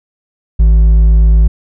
sine tone with hard clipping, 54.1 Hz, A1, 29 cents flat, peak -5 dBFS, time 0.59-1.48 s, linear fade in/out 10 ms, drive 4 dB, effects none

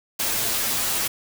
white noise with comb filter, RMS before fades -24 dBFS, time 0.19-1.08 s, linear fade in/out 10 ms, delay 8.9 ms, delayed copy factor +0.6, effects none

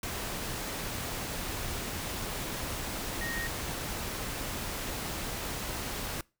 sine tone in noise, 1864.7 Hz, A#6, in tune, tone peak -35 dBFS, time 3.21-3.47 s, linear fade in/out 2 ms, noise pink, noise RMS -36 dBFS, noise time 0.03-6.21 s, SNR -2 dB, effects noise-tail reverb RT60 0.3 s tail -24 dB re dry

